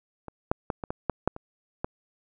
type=clicks; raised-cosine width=1 ms; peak=-24 / -8 / -13 / -19 / -16 / -10 / -8 / -24 / -14 dBFS; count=9; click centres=0.283 / 0.515 / 0.702 / 0.838 / 0.905 / 1.097 / 1.276 / 1.364 / 1.845 s; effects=none